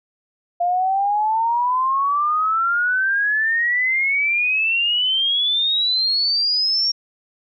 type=exponential sweep; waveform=sine; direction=up; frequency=693 to 5580 Hz; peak=-16 dBFS; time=0.6-6.92 s; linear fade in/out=10 ms; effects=none